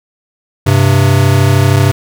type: tone pair together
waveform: square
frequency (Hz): 98.7 / 131.75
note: G2 / C3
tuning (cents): +12 / +12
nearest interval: perfect fourth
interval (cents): 500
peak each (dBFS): -10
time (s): 0.66-1.92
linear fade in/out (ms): 10
effects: none